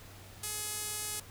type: tone with band-pass filter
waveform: sawtooth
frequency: 422 Hz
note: G#4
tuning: 28 cents sharp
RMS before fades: -38 dBFS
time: 0.43-1.2 s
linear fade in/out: 5 ms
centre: 9800 Hz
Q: 1.5
effects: added 97 Hz sine -53 dBFS peak until 1.3 s + pink hiss -53 dBFS RMS until 1.3 s